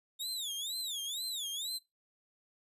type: tone with vibrato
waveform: sawtooth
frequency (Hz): 3625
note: A#7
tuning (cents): -49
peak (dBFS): -33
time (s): 0.19-1.79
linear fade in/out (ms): 20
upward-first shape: sine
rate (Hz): 2.1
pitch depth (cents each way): 220
effects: noise-tail reverb RT60 0.2 s tail -20 dB re dry + resampled to 32000 Hz